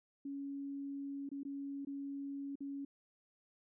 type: tone with dropouts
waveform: sine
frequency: 278.9 Hz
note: C#4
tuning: 11 cents sharp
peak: -40 dBFS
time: 0.25-2.85 s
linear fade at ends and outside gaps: 5 ms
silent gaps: 1.291-1.315 / 1.433-1.45 / 1.85-1.87 / 2.556-2.605 s
effects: none